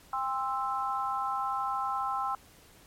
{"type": "chord", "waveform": "sine", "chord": "C major", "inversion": "second", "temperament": "equal with one note detuned", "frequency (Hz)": [799.1, 1046.5, 1318.5], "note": ["G5", "C6", "E6"], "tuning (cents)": [33, 0, 0], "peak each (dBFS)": -33, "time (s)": [0.13, 2.35], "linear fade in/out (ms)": 2, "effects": ["pink hiss -57 dBFS RMS until 2.86 s", "MP3 64 kbps"]}